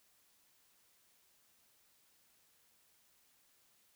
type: silence
effects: white hiss -71 dBFS RMS until 3.95 s